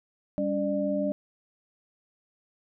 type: tone cluster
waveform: sine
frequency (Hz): 197.7 / 283.7 / 598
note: G3 / C#4 / D5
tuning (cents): +15 / +40 / +31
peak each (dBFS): -30 / -30 / -28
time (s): 0.38-1.12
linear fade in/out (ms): 0
effects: none